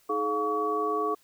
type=tone cluster; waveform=sine; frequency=315.7 / 425.1 / 707 / 1132 Hz; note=D#4 / G#4 / F5 / C#6; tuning=+25 / +40 / +21 / +36 cents; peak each=-35 / -29 / -35 / -28 dBFS; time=0.09-1.15 s; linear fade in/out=10 ms; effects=white hiss -63 dBFS RMS until 1.23 s